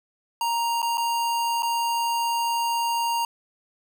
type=tone with dropouts; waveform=square; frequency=934 Hz; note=A#5; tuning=3 cents sharp; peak=-23 dBFS; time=0.41-3.25 s; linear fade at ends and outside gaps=2 ms; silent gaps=0.819-0.827 / 0.973-0.979 / 1.623-1.63 s; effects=none